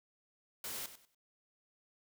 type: noise with echo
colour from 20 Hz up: white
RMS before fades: -42 dBFS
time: 0.64-0.86 s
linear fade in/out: 2 ms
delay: 96 ms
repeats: 3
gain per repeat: -12 dB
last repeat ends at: 1.148 s
effects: none